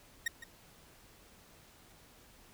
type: tone with echo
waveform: 40% pulse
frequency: 1864.7 Hz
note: A#6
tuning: in tune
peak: -29 dBFS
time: 0.26-0.28 s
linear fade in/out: 5 ms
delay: 160 ms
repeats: 1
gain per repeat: -14 dB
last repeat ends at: 0.44 s
effects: pink hiss -60 dBFS RMS until 2.53 s